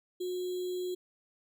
sine tone with sample-and-hold, 362.8 Hz, F#4, 34 cents flat, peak -32 dBFS, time 0.2-0.95 s, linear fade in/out 10 ms, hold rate 3675 Hz, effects none

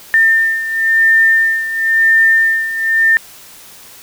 sine beating tone pair, 1802 / 1802.97 Hz, A6 / A6, +41 / +42 cents, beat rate 0.97 Hz, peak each -10 / -15 dBFS, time 0.14-3.17 s, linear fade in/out 0 ms, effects white hiss -38 dBFS RMS until 4.02 s

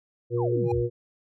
harmonic tone, 119.6 Hz, A#2, 45 cents sharp, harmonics 1 / 3 / 4, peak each -27 / -27 / -27 dBFS, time 0.3-0.9 s, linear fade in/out 50 ms
sine exponential sweep, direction down, 1200 to 44.61 Hz, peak -30 dBFS, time 0.37-0.84 s, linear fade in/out 50 ms
triangle tone with exponential growth, 816 Hz, G#5, 31 cents flat, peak -24 dBFS, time 0.63-0.72 s, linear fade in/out 5 ms, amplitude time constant 18 ms
effects none

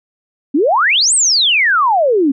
sine exponential two-way sweep, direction up then down, 258.1 to 8870 to 258.1 Hz, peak -9 dBFS, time 0.54-2.32 s, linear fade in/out 10 ms, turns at 1.14 s, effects none

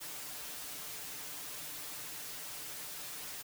white noise with comb filter, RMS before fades -44 dBFS, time 0-3.43 s, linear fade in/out 20 ms, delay 6.7 ms, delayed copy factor +0.85, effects none

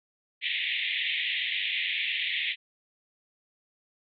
pink band-pass noise, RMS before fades -30 dBFS, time 0.41-2.56 s, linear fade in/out 50 ms, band 1900 to 3700 Hz, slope 96 dB/octave, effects none

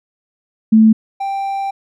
sine / triangle tone pair in turn, 220 / 786.1 Hz, A3 / G5, 0 / +5 cents, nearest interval octave + minor seventh, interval 2205 cents, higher second, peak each -5 / -16 dBFS, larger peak first, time 0.72-0.93 / 1.2-1.71 s, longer second, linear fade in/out 10 ms, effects none

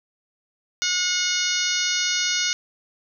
harmonic tone with a mistuned harmonic, 725 Hz, F#5, 35 cents flat, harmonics 2 / 3 / 4 / 5 / 6 / 7 / 8 / 9, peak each -29 / -29 / -29 / -29 / -29 / -29 / -29 / -29 dBFS, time 0.82-2.53 s, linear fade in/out 0 ms, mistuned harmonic 9, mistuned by -20 cents, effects none

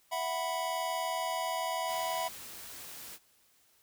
square chord, E suspended second, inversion none, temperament equal, 659.3 / 740 / 987.8 Hz, E5 / F#5 / B5, 0 / 0 / 0 cents, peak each -37 / -38 / -36 dBFS, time 0.11-2.29 s, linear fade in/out 20 ms
white noise, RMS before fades -46 dBFS, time 1.86-3.19 s, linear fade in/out 50 ms
effects white hiss -67 dBFS RMS until 3.82 s

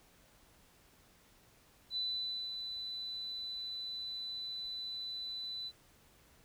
sine tone with ADSR envelope, 3993 Hz, B7, 18 cents sharp, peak -33 dBFS, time 1.9-5.72 s, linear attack 65 ms, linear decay 540 ms, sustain -6 dB, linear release 49 ms, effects pink hiss -65 dBFS RMS until 6.44 s

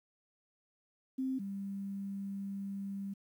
sine tone pair in turn, 262.5 / 197.54 Hz, C4 / G3, +6 / +14 cents, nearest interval perfect fourth, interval 492 cents, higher first, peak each -32 / -37 dBFS, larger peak first, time 1.18-1.39 / 1.39-3.14 s, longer second, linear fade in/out 10 ms, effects 11-bit

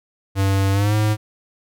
square tone with pitch glide, 97.5 to 106.94 Hz, G2 to A2, -9 to -49 cents, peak -16 dBFS, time 0.35-1.17 s, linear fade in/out 50 ms, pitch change +160 cents, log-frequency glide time 0.72-0.95 s, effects none

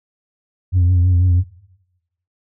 sine tone with vibrato, 89.6 Hz, F2, 45 cents sharp, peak -8 dBFS, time 0.72-1.44 s, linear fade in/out 50 ms, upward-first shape triangle, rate 6.1 Hz, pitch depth 56 cents each way, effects noise-tail reverb RT60 0.9 s tail -18 dB re dry + tanh soft clip ceiling -9 dBFS

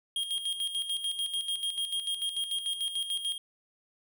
square tone with tremolo, 3239 Hz, G#7, 44 cents flat, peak -29 dBFS, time 0.16-3.38 s, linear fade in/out 2 ms, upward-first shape square, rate 6.8 Hz, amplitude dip 60%, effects none

